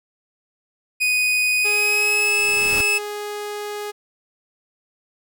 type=tone with pitch glide; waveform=40% pulse; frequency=2489 to 2608 Hz; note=D#7 to E7; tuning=0 to -19 cents; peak=-16 dBFS; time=1-2.99 s; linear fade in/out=20 ms; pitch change=+81 cents; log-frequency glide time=1.6-2.35 s
type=tone; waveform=sawtooth; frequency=415.3 Hz; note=G#4; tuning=in tune; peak=-23 dBFS; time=1.64-3.92 s; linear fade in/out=20 ms
type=noise with exponential growth; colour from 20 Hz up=pink; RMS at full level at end=-26 dBFS; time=1.98-2.81 s; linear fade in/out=1 ms; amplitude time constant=180 ms
effects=none